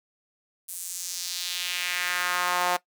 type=tone with high-pass filter sweep; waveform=sawtooth; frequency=178.5 Hz; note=F3; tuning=38 cents sharp; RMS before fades=-29 dBFS; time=0.68-2.77 s; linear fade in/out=10 ms; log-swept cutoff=10000 to 750 Hz; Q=1.8; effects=noise-tail reverb RT60 0.1 s tail -18 dB re dry